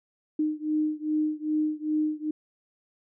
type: beating tone pair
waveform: sine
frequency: 305.6 / 308.1 Hz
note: D#4 / D#4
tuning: -31 / -17 cents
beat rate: 2.5 Hz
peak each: -27 / -28 dBFS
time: 0.39-2.31 s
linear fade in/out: 5 ms
effects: none